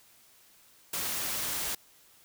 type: noise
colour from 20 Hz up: white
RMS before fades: -33 dBFS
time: 0.93-1.75 s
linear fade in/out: 5 ms
effects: white hiss -60 dBFS RMS until 2.24 s